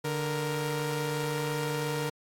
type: tone pair together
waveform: sawtooth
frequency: 147.25 / 467.5 Hz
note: D3 / A#4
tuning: +5 / +5 cents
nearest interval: octave + minor sixth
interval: 2000 cents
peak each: -28 dBFS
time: 0.04-2.1 s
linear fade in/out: 10 ms
effects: AAC 64 kbps